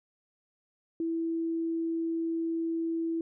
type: tone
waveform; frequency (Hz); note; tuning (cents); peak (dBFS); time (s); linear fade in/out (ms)
sine; 329.6; E4; 0; -28; 1-3.21; 2
effects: none